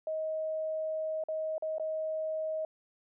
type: tone with dropouts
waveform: sine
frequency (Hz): 630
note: D#5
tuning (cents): +21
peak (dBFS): -31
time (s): 0.07-2.65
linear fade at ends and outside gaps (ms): 2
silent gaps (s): 1.238-1.285 / 1.581-1.623 / 1.783-1.797
effects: none